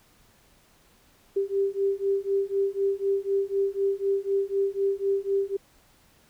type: beating tone pair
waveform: sine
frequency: 392 / 396 Hz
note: G4 / G4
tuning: 0 / +18 cents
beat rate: 4 Hz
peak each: -26 dBFS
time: 1.36-5.57 s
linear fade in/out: 10 ms
effects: pink hiss -60 dBFS RMS until 6.29 s